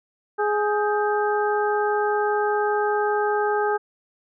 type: harmonic tone with a mistuned harmonic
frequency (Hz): 417.5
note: G#4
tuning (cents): +9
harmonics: 1 / 2 / 3 / 4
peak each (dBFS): -22 / -24 / -29 / -29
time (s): 0.38-3.78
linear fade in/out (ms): 20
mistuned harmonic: 4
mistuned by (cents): -100
effects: none